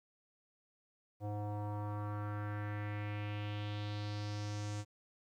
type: tone with low-pass filter sweep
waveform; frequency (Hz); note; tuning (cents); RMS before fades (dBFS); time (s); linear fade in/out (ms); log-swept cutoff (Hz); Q
square; 104.1; G#2; +5; -40; 1.2-4.85; 50; 670 to 7300; 2.8
effects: 12-bit